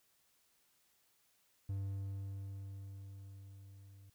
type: tone with level ramp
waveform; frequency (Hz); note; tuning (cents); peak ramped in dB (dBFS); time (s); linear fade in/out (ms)
triangle; 98; G2; 0; -34 to -54; 1.69-4.1; 5
effects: white hiss -74 dBFS RMS until 4.14 s